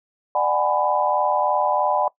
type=chord; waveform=sine; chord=G# half-diminished seventh; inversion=second; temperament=just; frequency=598 / 747.5 / 830.6 / 996.7 Hz; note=D5 / F#5 / G#5 / B5; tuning=+31 / +17 / 0 / +16 cents; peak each=-23 dBFS; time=0.35-2.08 s; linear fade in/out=2 ms; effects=noise-tail reverb RT60 0.1 s tail -20 dB re dry